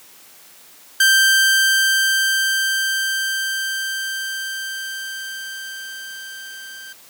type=tone with level ramp; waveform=sawtooth; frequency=1568 Hz; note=G6; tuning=in tune; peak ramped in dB=-7 to -31 dBFS; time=1-6.93 s; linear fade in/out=5 ms; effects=white hiss -46 dBFS RMS until 7.09 s + high-pass 150 Hz 12 dB/octave